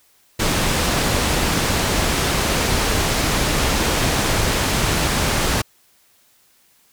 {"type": "low-pass noise", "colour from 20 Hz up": "pink", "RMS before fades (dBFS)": -19, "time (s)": [0.39, 5.62], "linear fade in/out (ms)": 10, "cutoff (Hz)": 9600, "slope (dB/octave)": 12, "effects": ["white hiss -57 dBFS RMS until 6.92 s"]}